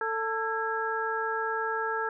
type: harmonic tone with a mistuned harmonic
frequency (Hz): 445.4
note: A4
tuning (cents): +21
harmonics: 1 / 2 / 3 / 4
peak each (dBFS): -33 / -33 / -33 / -33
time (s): 0.01-2.09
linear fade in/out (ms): 2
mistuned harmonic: 4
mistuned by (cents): -140
effects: none